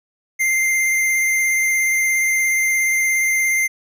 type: tone with vibrato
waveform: square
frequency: 2093 Hz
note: C7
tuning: in tune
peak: -16 dBFS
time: 0.39-3.68 s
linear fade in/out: 20 ms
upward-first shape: triangle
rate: 17 Hz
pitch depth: 15 cents each way
effects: none